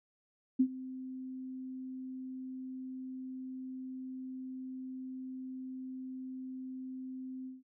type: tone with ADSR envelope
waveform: sine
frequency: 259.1 Hz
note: C4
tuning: 17 cents flat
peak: -21 dBFS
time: 0.59-7.63 s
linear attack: 13 ms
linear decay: 69 ms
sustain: -19 dB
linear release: 170 ms
effects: none